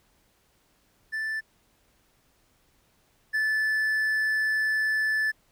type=tone pair in turn; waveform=triangle; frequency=1760 / 1744.8 Hz; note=A6 / A6; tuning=0 / -15 cents; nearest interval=unison; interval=15 cents; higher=first; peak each=-26 / -21 dBFS; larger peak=second; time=1.12-1.41 / 3.33-5.32 s; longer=second; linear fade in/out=20 ms; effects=pink hiss -66 dBFS RMS until 5.51 s